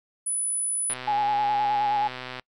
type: tone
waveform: sine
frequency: 9956 Hz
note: D#9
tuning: in tune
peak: -24 dBFS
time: 0.26-0.94 s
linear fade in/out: 10 ms
type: click train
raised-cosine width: 0.3 ms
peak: -19 dBFS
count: 191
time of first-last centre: 0.9-2.396 s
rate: 127 Hz
type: tone with vibrato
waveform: sine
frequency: 830.6 Hz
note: G#5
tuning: in tune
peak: -21 dBFS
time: 1.07-2.08 s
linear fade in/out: 10 ms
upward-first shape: square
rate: 9.5 Hz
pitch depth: 26 cents each way
effects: noise-tail reverb RT60 0.1 s tail -26 dB re dry